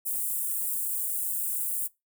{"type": "high-pass noise", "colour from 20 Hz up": "white", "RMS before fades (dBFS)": -30, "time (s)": [0.05, 1.88], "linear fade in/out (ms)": 20, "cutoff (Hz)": 8200, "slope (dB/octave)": 48, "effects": ["noise-tail reverb RT60 0.2 s tail -21 dB re dry"]}